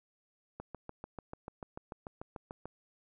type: click train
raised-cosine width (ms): 1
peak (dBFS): -28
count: 15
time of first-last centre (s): 0.6-2.656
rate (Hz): 6.81
effects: none